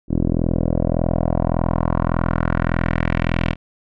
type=tone with low-pass filter sweep; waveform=10% pulse; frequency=41.72 Hz; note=E1; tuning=22 cents sharp; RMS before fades=-19 dBFS; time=0.08-3.56 s; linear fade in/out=50 ms; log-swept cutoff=350 to 2800 Hz; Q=2.1; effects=none